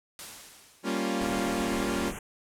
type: noise with exponential decay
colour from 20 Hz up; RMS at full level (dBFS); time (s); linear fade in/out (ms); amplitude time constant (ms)
white; -39; 0.19-1.48; 1; 280
type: chord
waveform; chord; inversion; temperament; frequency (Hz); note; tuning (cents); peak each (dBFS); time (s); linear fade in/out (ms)
sawtooth; G half-diminished seventh; none; equal; 196 / 233.1 / 277.2 / 349.2; G3 / Bb3 / Db4 / F4; 0 / 0 / 0 / 0; -29; 0.83-2.13; 50
type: band-stop noise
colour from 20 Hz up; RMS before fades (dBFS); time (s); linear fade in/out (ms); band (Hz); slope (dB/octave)
pink; -38; 1.21-2.19; 5; 3200 to 6100; 96
effects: low-pass 11000 Hz 12 dB/octave